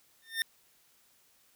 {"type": "tone with exponential growth", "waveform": "25% pulse", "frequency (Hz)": 1813, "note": "A#6", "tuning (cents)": -49, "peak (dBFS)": -21, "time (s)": [0.22, 0.42], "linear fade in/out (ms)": 1, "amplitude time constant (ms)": 42, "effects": ["white hiss -66 dBFS RMS until 1.55 s"]}